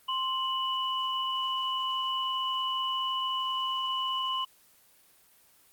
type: tone pair together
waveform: sine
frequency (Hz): 1049.8 / 2960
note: C6 / F#7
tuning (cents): +5 / 0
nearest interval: octave + tritone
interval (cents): 1795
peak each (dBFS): -30 / -31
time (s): 0.08-4.45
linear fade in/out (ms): 10
effects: white hiss -61 dBFS RMS until 5.72 s + Opus 24 kbps